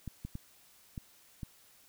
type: clicks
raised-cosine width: 5 ms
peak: -27 dBFS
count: 5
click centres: 0.077 / 0.25 / 0.354 / 0.978 / 1.432 s
effects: white hiss -62 dBFS RMS until 1.88 s